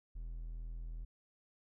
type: tone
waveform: triangle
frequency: 41.07 Hz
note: E1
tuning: 6 cents flat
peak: -39 dBFS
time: 0.15-1.05 s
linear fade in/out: 10 ms
effects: none